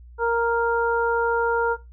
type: harmonic tone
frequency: 466.2 Hz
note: A#4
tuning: in tune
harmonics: 1 / 2 / 3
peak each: -21 / -24 / -26 dBFS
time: 0.18-1.77 s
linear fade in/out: 50 ms
effects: noise-tail reverb RT60 0.2 s tail -17 dB re dry + added 60 Hz sine -42 dBFS peak until 1.92 s